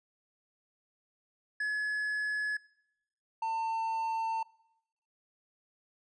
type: tone pair in turn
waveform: triangle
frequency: 1700 / 898.9 Hz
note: G#6 / A5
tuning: +40 / +37 cents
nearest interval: major seventh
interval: 1103 cents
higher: first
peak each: -28 dBFS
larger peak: neither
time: 1.6-2.57 / 3.42-4.43 s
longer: second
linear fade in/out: 5 ms
effects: noise-tail reverb RT60 0.8 s tail -22 dB re dry + resampled to 22050 Hz